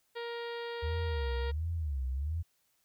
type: harmonic tone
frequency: 470 Hz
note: A#4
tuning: 14 cents sharp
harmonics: 1 / 2 / 3 / 4 / 5 / 6 / 7 / 8 / 9 / 10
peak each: -38 / -45 / -49 / -47 / -54 / -54 / -52 / -54 / -57 / -59 dBFS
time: 0.15-1.52 s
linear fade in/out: 20 ms
type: tone with vibrato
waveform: sine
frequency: 73.5 Hz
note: D2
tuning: 2 cents sharp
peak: -31 dBFS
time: 0.82-2.43 s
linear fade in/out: 20 ms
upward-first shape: sine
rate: 1.4 Hz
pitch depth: 240 cents each way
effects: white hiss -74 dBFS RMS until 2.84 s